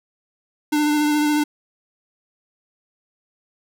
square tone with vibrato, 298.4 Hz, D4, 28 cents sharp, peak -17 dBFS, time 0.72-1.44 s, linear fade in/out 10 ms, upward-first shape triangle, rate 14 Hz, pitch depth 23 cents each way, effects none

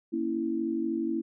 sine chord, A# diminished, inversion none, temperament equal, 233.1 / 277.2 / 329.6 Hz, A#3 / C#4 / E4, 0 / 0 / 0 cents, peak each -33 / -34 / -29 dBFS, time 0.12-1.22 s, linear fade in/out 20 ms, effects none

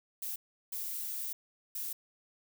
violet noise bursts at uneven times, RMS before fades -38 dBFS, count 3, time 0.22-0.36 / 0.72-1.33 / 1.75-1.93 s, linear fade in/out 5 ms, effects none

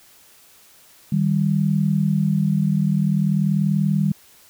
sine tone pair together, 155.57 / 196 Hz, D#3 / G3, 0 / 0 cents, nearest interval major third, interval 400 cents, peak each -19 dBFS, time 1.12-4.12 s, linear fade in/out 5 ms, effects white hiss -51 dBFS RMS until 4.49 s

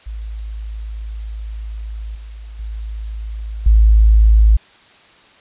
sine tone with level steps, 54 Hz, A1, 32 cents flat, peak -24 / -30 / -23 / -6 dBFS, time 0.06-4.57 s, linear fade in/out 10 ms, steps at 2.15 / 2.59 / 3.66 s, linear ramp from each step 5 ms, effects white hiss -47 dBFS RMS until 5.4 s + resampled to 8000 Hz

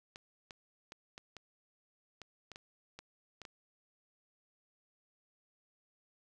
clicks, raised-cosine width 0.2 ms, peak -30 dBFS, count 11, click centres 0.159 / 0.508 / 0.921 / 1.179 / 1.367 / 2.217 / 2.517 / 2.559 / 2.99 / 3.417 / 3.452 s, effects none

